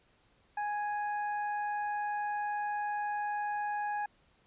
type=harmonic tone; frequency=830.6 Hz; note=G#5; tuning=in tune; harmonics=1 / 2 / 3; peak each=-32 / -40 / -53 dBFS; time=0.57-4.06 s; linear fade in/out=5 ms; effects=pink hiss -68 dBFS RMS until 4.46 s + resampled to 8000 Hz